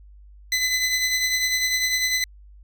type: tone with tremolo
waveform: 20% pulse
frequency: 2017 Hz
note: B6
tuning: 36 cents sharp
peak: -13 dBFS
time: 0.52-2.24 s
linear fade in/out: 2 ms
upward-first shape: triangle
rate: 10 Hz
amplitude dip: 50%
effects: added 50 Hz sine -44 dBFS peak until 2.63 s